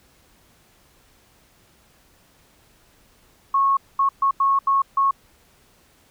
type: tone bursts at uneven times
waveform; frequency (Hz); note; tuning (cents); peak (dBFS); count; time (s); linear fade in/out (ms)
sine; 1097; C#6; -18; -15; 6; 3.54-3.77 / 3.99-4.09 / 4.22-4.31 / 4.4-4.59 / 4.67-4.82 / 4.97-5.11; 5
effects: pink hiss -57 dBFS RMS until 6.1 s